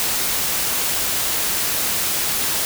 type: noise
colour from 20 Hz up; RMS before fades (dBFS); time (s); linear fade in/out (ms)
white; -21; 0-2.65; 0
effects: none